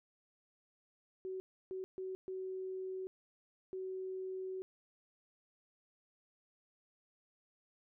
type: tone bursts at uneven times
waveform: sine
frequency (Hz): 376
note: F#4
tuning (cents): +28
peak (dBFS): -39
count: 5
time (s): 1.25-1.4 / 1.71-1.84 / 1.98-2.15 / 2.28-3.07 / 3.73-4.62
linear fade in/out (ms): 0
effects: none